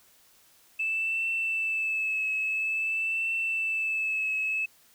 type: tone with vibrato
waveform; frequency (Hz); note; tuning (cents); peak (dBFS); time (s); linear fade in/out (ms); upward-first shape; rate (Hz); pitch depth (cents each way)
sine; 2629; E7; -5; -25; 0.79-4.66; 10; triangle; 0.49; 36
effects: tanh soft clip ceiling -21 dBFS + white hiss -60 dBFS RMS until 4.94 s